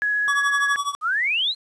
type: tone with vibrato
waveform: sine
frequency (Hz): 1679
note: G#6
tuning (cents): +18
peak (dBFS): -19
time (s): 0.02-0.76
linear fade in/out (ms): 0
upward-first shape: triangle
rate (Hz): 15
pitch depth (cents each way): 9
type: tone with tremolo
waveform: square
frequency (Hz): 1139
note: C#6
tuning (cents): +47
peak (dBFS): -20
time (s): 0.28-0.95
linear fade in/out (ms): 0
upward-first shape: triangle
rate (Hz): 12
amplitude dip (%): 95
type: exponential sweep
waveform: sine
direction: up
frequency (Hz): 1200 to 4230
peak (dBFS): -19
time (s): 1.01-1.55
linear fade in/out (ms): 50
effects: resampled to 22050 Hz + 9-bit